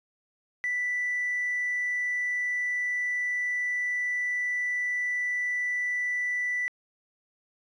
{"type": "tone", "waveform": "triangle", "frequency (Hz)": 1975.5, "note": "B6", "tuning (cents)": 0, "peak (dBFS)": -23, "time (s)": [0.64, 6.68], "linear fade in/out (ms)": 0, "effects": ["tanh soft clip ceiling -23 dBFS", "resampled to 24000 Hz"]}